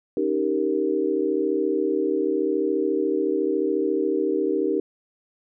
sine chord, Eb dominant seventh, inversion third, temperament equal, 277.2 / 311.1 / 392 / 466.2 Hz, Db4 / Eb4 / G4 / Bb4, 0 / 0 / 0 / 0 cents, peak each -30 / -25 / -24 / -26 dBFS, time 0.17-4.8 s, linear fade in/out 2 ms, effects none

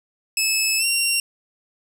15% pulse tone with pitch glide, 2602 to 2754 Hz, E7 to F7, -23 to -25 cents, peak -11 dBFS, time 0.37-1.2 s, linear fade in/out 2 ms, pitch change +98 cents, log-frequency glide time 0.78-0.85 s, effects none

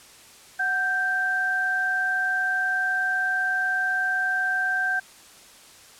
sine tone pair together, 740 / 1568 Hz, F#5 / G6, 0 / 0 cents, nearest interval octave + minor second, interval 1300 cents, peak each -30 / -22 dBFS, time 0.59-5 s, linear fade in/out 10 ms, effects white hiss -49 dBFS RMS until 5.99 s + low-pass 10000 Hz 12 dB/octave

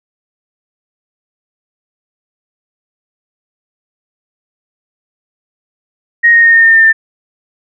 sine tone with pitch steps, 1873 / 1859 / 1845.1 / 1831.3 / 1817.6 / 1804 / 1790.5 Hz, A#6 / A#6 / A#6 / A#6 / A#6 / A6 / A6, +8 / -5 / -18 / -31 / -44 / +43 / +30 cents, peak -3 dBFS, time 6.23-6.93 s, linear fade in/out 20 ms, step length 100 ms, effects none

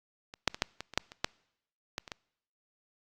clicks, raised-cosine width 0.2 ms, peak -26 / -6 / -21 / -8 / -20 / -26 / -7 / -28 / -9 / -16 / -27 / -20 dBFS, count 12, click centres 0.339 / 0.477 / 0.545 / 0.621 / 0.806 / 0.937 / 0.976 / 1.119 / 1.245 / 1.981 / 2.078 / 2.118 s, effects noise-tail reverb RT60 0.8 s tail -26 dB re dry + Opus 48 kbps

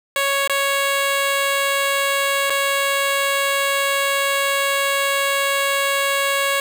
10% pulse tone with dropouts, 554.4 Hz, C#5, in tune, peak -9 dBFS, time 0.16-6.6 s, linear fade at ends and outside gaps 1 ms, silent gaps 0.476-0.496 / 2.498-2.503 s, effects 8-bit

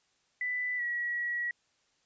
sine tone with pitch glide, 1989 to 1921.2 Hz, B6 to B6, +12 to -48 cents, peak -30 dBFS, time 0.41-1.51 s, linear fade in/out 2 ms, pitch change -60 cents, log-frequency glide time 0.77-0.82 s, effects white hiss -72 dBFS RMS until 2.05 s + resampled to 16000 Hz

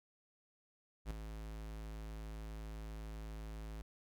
square tone with ADSR envelope, 53.8 Hz, A1, 38 cents flat, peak -37 dBFS, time 1.05-3.82 s, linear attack 57 ms, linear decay 4 ms, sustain -8 dB, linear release 4 ms, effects none

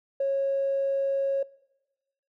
triangle tone with tanh clipping, 548 Hz, C#5, 20 cents flat, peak -23 dBFS, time 0.2-1.43 s, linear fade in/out 5 ms, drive 4 dB, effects noise-tail reverb RT60 1.0 s tail -22 dB re dry

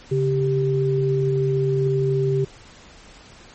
sine tone pair together, 138.67 / 392 Hz, C#3 / G4, +1 / 0 cents, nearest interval octave + tritone, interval 1799 cents, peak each -20 dBFS, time 0.11-2.45 s, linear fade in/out 10 ms, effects pink hiss -46 dBFS RMS until 3.54 s + MP3 32 kbps

